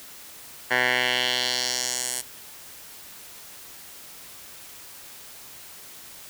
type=tone with band-pass filter sweep; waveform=10% pulse; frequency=125.1 Hz; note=B2; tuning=23 cents sharp; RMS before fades=-25 dBFS; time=0.7-2.22 s; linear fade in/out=20 ms; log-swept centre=1700 to 9500 Hz; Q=2; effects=white hiss -44 dBFS RMS until 6.29 s